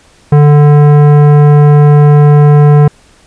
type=tone with tanh clipping; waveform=sine; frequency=147.1 Hz; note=D3; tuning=3 cents sharp; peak=-3 dBFS; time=0.32-2.88 s; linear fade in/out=5 ms; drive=16 dB; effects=pink hiss -44 dBFS RMS until 3.26 s + resampled to 22050 Hz